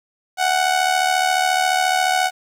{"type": "tone with amplitude modulation", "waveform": "sawtooth", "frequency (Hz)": 742, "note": "F#5", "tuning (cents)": 5, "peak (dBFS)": -9, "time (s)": [0.37, 2.31], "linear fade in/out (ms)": 50, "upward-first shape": "sine", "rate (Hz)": 74.3, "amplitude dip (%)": 65, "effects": ["low-pass 11000 Hz 12 dB/octave", "8-bit"]}